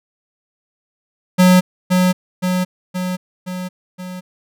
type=tone with echo; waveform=square; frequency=182.6 Hz; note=F#3; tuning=23 cents flat; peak=-8 dBFS; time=1.38-1.61 s; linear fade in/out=20 ms; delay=520 ms; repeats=5; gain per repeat=-4 dB; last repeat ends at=4.21 s; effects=none